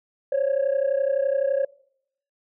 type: tone pair together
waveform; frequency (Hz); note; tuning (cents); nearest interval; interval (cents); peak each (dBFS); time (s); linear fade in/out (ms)
sine; 534 / 565.8; C5 / C#5; +35 / +35; minor second; 100; -21; 0.32-1.65; 5
effects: noise-tail reverb RT60 0.7 s tail -25 dB re dry + tanh soft clip ceiling -16 dBFS